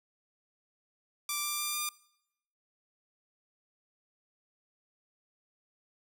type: tone with pitch steps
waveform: 5% pulse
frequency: 1174.7 / 1182.9 / 1191.1 / 1199.4 Hz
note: D6 / D6 / D6 / D6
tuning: 0 / +12 / +24 / +36 cents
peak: -20 dBFS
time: 1.29-1.89 s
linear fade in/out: 2 ms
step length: 150 ms
effects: noise-tail reverb RT60 0.8 s tail -22 dB re dry